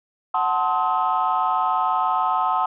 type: chord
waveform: sine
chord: F# diminished seventh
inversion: none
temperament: equal with one note detuned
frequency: 740 / 880 / 1046.5 / 1274.3 Hz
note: F#5 / A5 / C6 / Eb6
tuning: 0 / 0 / 0 / +41 cents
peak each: -23 dBFS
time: 0.34-2.66 s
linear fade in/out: 5 ms
effects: tanh soft clip ceiling -11 dBFS